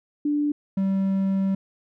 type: tone pair in turn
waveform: sine / triangle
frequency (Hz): 293.7 / 193.38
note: D4 / G3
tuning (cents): 0 / -23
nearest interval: perfect fifth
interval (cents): 723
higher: first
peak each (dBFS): -20 / -18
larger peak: second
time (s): 0.25-0.52 / 0.77-1.55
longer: second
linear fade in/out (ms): 5
effects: none